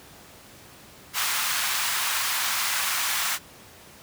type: high-pass noise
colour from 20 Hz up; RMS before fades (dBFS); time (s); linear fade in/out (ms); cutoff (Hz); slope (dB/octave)
pink; -26; 1.13-3.39; 50; 1000; 24
effects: pink hiss -48 dBFS RMS until 4.02 s + high-pass 80 Hz 12 dB/octave